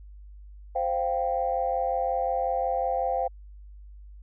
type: chord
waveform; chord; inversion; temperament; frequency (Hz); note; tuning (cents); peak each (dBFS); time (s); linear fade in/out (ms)
sine; C suspended fourth; none; equal; 523.3 / 698.5 / 784; C5 / F5 / G5; 0 / 0 / 0; -28; 0.75-3.28; 10
effects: tanh soft clip ceiling -14 dBFS + added 50 Hz sine -43 dBFS peak until 4.22 s